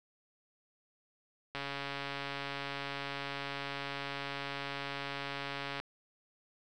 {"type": "click train", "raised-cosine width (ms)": 0.3, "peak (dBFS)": -22, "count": 596, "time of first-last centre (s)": [1.55, 5.8], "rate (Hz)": 140, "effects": []}